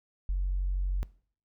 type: tone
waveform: sine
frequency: 46.27 Hz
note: F#1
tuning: 1 cent sharp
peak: -25 dBFS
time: 0.29-1.03 s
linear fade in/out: 0 ms
effects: noise-tail reverb RT60 0.5 s tail -22 dB re dry + tanh soft clip ceiling -22 dBFS